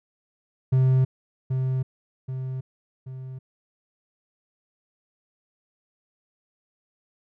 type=tone with echo; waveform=triangle; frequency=130.3 Hz; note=C3; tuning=7 cents flat; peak=-14 dBFS; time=0.72-1.05 s; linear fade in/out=10 ms; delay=780 ms; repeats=3; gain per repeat=-6 dB; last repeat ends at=3.39 s; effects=none